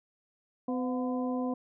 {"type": "harmonic tone with a mistuned harmonic", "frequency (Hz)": 253.4, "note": "B3", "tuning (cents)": 45, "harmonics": [1, 2, 3, 4], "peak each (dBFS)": [-30, -36, -40, -42], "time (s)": [0.68, 1.54], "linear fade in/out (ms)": 5, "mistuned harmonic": 3, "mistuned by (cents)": -80, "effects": []}